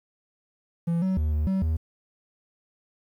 triangle tone with pitch steps, 168.7 / 188.4 / 77.1 / 75.7 / 191 / 79.5 Hz, E3 / F#3 / D#2 / D#2 / G3 / D#2, +40 / +32 / -15 / -47 / -45 / +38 cents, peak -20 dBFS, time 0.87-1.77 s, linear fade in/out 10 ms, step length 150 ms, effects 10-bit

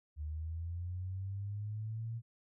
sine linear sweep, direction up, 74.1 to 116.54 Hz, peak -37 dBFS, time 0.16-2.22 s, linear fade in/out 50 ms, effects none

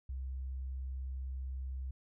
sine tone, 65.41 Hz, C2, in tune, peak -37 dBFS, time 0.09-1.91 s, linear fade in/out 5 ms, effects none

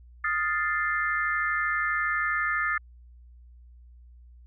sine chord, F dominant seventh, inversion third, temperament equal, 1244.5 / 1396.9 / 1760 / 2093 Hz, Eb6 / F6 / A6 / C7, 0 / 0 / 0 / 0 cents, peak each -30 / -32 / -27 / -33 dBFS, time 0.24-2.78 s, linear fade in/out 5 ms, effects added 60 Hz sine -48 dBFS peak until 4.46 s

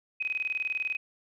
sine tone with tremolo, 2520 Hz, D#7, 21 cents sharp, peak -26 dBFS, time 0.2-0.97 s, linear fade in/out 10 ms, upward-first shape square, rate 20 Hz, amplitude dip 75%, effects none

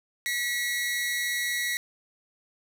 sawtooth tone pair together, 1936.3 / 2169 Hz, B6 / C#7, -35 / -38 cents, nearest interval major second, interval 197 cents, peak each -24 / -30 dBFS, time 0.26-1.77 s, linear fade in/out 0 ms, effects none

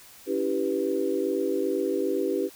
sine chord, C# half-diminished seventh, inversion none, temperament equal with one note detuned, 282 / 329.6 / 392 / 493.9 Hz, C#4 / E4 / G4 / B4, +30 / 0 / 0 / 0 cents, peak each -31 / -30 / -27 / -30 dBFS, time 0.26-2.5 s, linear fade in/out 50 ms, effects white hiss -50 dBFS RMS until 2.55 s

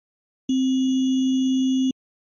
sine tone with sample-and-hold, 261.6 Hz, C4, in tune, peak -17 dBFS, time 0.49-1.91 s, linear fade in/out 5 ms, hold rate 3150 Hz, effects MP3 32 kbps

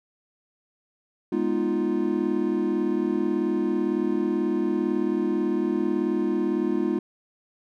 triangle chord, F half-diminished seventh, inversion first, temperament equal, 207.7 / 246.9 / 311.1 / 349.2 Hz, Ab3 / Cb4 / Eb4 / F4, 0 / 0 / 0 / 0 cents, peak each -27 / -27 / -25 / -24 dBFS, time 1.32-6.99 s, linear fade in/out 5 ms, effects none

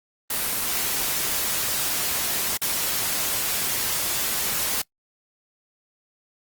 white noise with dropouts, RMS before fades -25 dBFS, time 0.3-4.82 s, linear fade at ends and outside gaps 5 ms, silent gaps 2.573-2.615 s, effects noise-tail reverb RT60 0.1 s tail -24 dB re dry + Opus 24 kbps

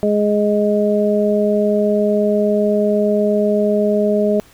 harmonic tone, 208.2 Hz, G#3, 5 cents sharp, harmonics 1 / 2 / 3, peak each -17 / -17 / -17 dBFS, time 0.03-4.4 s, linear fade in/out 0 ms, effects pink hiss -48 dBFS RMS until 4.53 s

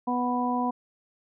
harmonic tone, 246.7 Hz, B3, 2 cents flat, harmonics 1 / 2 / 3 / 4, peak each -27 / -36 / -30 / -29 dBFS, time 0.07-0.71 s, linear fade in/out 10 ms, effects none

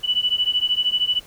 sine beating tone pair, 2960 / 2973 Hz, F#7 / F#7, 0 / +8 cents, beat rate 13 Hz, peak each -21 / -21 dBFS, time 0.03-1.2 s, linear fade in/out 20 ms, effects pink hiss -47 dBFS RMS until 1.26 s

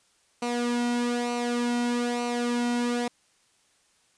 sawtooth tone with flanger, 240.9 Hz, B3, 43 cents flat, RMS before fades -27 dBFS, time 0.42-3.08 s, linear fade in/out 5 ms, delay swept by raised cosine 0.58 to 1.78 ms, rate 1.1 Hz, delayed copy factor -0.65, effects white hiss -65 dBFS RMS until 4.17 s + resampled to 22050 Hz

